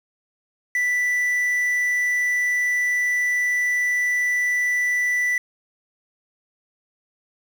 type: tone with quantisation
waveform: triangle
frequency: 1975.5 Hz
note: B6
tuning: in tune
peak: -17 dBFS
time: 0.75-5.38 s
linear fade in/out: 2 ms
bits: 7
effects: none